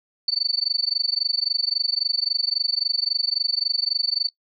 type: tone with amplitude modulation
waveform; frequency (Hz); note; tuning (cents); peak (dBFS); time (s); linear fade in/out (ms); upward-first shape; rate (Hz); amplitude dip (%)
sine; 4500; C#8; +25; -16; 0.28-4.29; 2; sine; 23.7; 100
effects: noise-tail reverb RT60 0.1 s tail -23 dB re dry